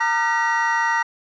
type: tone cluster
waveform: triangle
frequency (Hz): 919 / 1204 / 1370 / 1510 / 1914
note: A#5 / D6 / F6 / F#6 / A#6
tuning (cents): -25 / +43 / -34 / +35 / +45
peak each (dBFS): -19 / -27 / -28 / -27 / -20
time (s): 0-1.03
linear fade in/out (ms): 10
effects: resampled to 16000 Hz